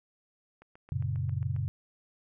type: click train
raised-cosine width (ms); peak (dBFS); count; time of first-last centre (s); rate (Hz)
0.5; -38; 8; 0.62-1.563; 7.42
type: chord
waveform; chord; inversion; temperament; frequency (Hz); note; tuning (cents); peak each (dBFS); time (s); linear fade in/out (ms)
sine; F# major; none; equal; 92.5 / 116.54 / 138.59; F#2 / A#2 / C#3; 0 / 0 / 0; -33; 0.92-1.68; 0
effects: none